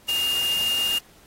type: tone in noise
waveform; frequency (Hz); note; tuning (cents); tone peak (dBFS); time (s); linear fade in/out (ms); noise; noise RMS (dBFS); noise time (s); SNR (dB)
sine; 2823; F7; +18; -21; 0.08-0.99; 10; white; -32; 0.08-0.99; +8
effects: pink hiss -54 dBFS RMS until 1.26 s + AAC 48 kbps